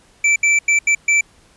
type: tone bursts at uneven times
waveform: square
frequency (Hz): 2329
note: D7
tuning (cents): -15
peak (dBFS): -12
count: 5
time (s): 0.24-0.36 / 0.43-0.59 / 0.68-0.79 / 0.87-0.95 / 1.08-1.21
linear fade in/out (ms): 5
effects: pink hiss -52 dBFS RMS until 1.56 s + resampled to 24000 Hz